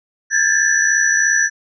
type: tone cluster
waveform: sine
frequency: 1613 / 1707 / 1770 / 5900 Hz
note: G6 / G#6 / A6 / F#8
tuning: +49 / +47 / +10 / -6 cents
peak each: -18 dBFS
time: 0.3-1.5 s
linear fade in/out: 50 ms
effects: none